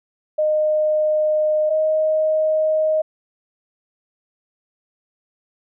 sine tone pair in turn, 614 / 624.4 Hz, D#5 / D#5, -23 / +6 cents, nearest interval unison, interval 29 cents, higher second, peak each -15 dBFS, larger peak neither, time 0.38-1.7 / 1.7-3.02 s, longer neither, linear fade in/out 10 ms, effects none

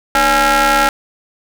sawtooth ring-modulated tone, 266.1 Hz, C4, 29 cents sharp, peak -3 dBFS, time 0.15-0.89 s, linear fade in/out 2 ms, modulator 1100 Hz, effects none

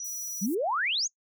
sine tone, 5860 Hz, F#8, 18 cents flat, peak -34 dBFS, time 0-0.46 s, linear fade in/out 2 ms
pink high-pass noise, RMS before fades -43 dBFS, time 0.04-0.55 s, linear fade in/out 5 ms, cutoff 9800 Hz, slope 24 dB/octave
sine exponential sweep, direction up, 174.61 to 7100 Hz, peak -25 dBFS, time 0.41-1.08 s, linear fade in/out 20 ms
effects noise-tail reverb RT60 0.1 s tail -22 dB re dry

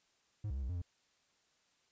triangle tone with pitch steps, 105.2 / 65.7 / 68.8 / 61.9 / 89.6 / 86.8 Hz, G#2 / C2 / C#2 / B1 / F2 / F2, +23 / +8 / -12 / +5 / +45 / -10 cents, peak -34 dBFS, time 0.44-0.818 s, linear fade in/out 5 ms, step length 63 ms, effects white hiss -74 dBFS RMS until 1.91 s + resampled to 16000 Hz

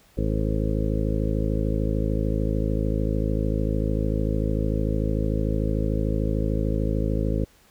harmonic tone, 53.4 Hz, G#1, 49 cents sharp, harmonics 1 / 2 / 3 / 4 / 5 / 6 / 8 / 9 / 10, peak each -25 / -28 / -30 / -31 / -32 / -33 / -34 / -35 / -35 dBFS, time 0.17-7.45 s, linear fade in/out 10 ms, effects pink hiss -57 dBFS RMS until 7.7 s

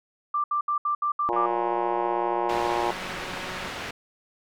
sine tone bursts, 1180 Hz, D6, 8 cents sharp, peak -22 dBFS, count 7, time 0.34-1.46 s, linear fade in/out 5 ms, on 100 ms, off 70 ms
harmonic tone, 118.3 Hz, A#2, 26 cents sharp, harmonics 3 / 4 / 5 / 6 / 7 / 8 / 9, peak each -29 / -34 / -33 / -33 / -29 / -30 / -34 dBFS, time 1.29-2.91 s, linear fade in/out 0 ms
click train, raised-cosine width 0.5 ms, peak -25 dBFS, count 435, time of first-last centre 1.33-3.676 s, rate 185 Hz
white low-pass noise, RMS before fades -35 dBFS, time 2.49-3.91 s, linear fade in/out 5 ms, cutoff 2500 Hz, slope 12 dB/octave
effects none

